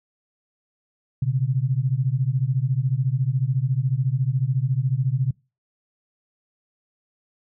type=beating tone pair; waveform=sine; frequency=124.3 / 138.3 Hz; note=B2 / C#3; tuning=+12 / -4 cents; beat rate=14 Hz; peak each=-22 dBFS; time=1.22-5.31 s; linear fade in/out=5 ms; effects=noise-tail reverb RT60 0.3 s tail -25 dB re dry